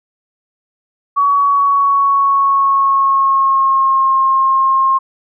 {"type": "tone with pitch glide", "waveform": "sine", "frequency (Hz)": [1128, 1068.4], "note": ["C#6", "C6"], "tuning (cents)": [30, 36], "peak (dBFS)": -9, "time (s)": [1.16, 4.99], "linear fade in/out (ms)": 20, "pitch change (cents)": -94, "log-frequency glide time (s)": [1.36, 4.16], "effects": []}